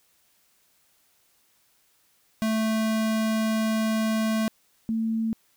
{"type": "tone pair in turn", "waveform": ["square", "sine"], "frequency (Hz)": [220, 224], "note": ["A3", "A3"], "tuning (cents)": [0, 31], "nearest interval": "unison", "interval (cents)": 31, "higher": "second", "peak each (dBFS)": [-23, -23], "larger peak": "neither", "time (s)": [[2.42, 4.48], [4.89, 5.33]], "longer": "first", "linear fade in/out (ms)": 0, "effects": ["white hiss -65 dBFS RMS until 5.56 s"]}